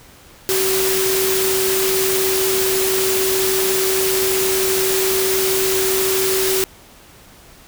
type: tone in noise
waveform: sine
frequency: 380.9 Hz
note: G4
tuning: 50 cents flat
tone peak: -18 dBFS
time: 0.49-6.64 s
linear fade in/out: 0 ms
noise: white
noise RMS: -20 dBFS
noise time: 0.49-6.64 s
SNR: -1 dB
effects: pink hiss -45 dBFS RMS until 7.67 s